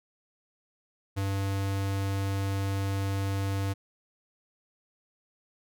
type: tone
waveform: square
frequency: 98 Hz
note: G2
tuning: in tune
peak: -28 dBFS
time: 1.16-3.74 s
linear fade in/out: 20 ms
effects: none